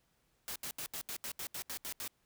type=noise bursts; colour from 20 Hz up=white; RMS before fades=-41 dBFS; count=11; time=0.48-2.077 s; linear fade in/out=0 ms; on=77 ms; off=75 ms; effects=pink hiss -75 dBFS RMS until 2.25 s